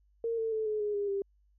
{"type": "tone with pitch steps", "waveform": "sine", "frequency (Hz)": [460, 448.7, 437.7, 427, 416.5, 406.3, 396.3], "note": ["A#4", "A4", "A4", "G#4", "G#4", "G#4", "G4"], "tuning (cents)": [-23, 34, -9, 48, 5, -38, 19], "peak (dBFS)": -29, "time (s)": [0.24, 1.22], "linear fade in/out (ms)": 2, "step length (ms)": 140, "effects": ["added 50 Hz sine -64 dBFS peak until 1.58 s"]}